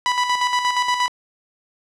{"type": "tone with tremolo", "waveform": "sawtooth", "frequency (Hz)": 987.8, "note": "B5", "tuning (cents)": 0, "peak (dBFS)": -12, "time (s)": [0.06, 1.08], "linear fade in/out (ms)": 0, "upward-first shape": "square", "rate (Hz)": 8.5, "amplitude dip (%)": 50, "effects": ["low-pass 6000 Hz 12 dB/octave"]}